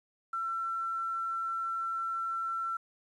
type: tone with quantisation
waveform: sine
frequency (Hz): 1347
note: E6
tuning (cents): +37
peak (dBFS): -31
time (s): 0.33-2.77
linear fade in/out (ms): 5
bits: 10
effects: resampled to 24000 Hz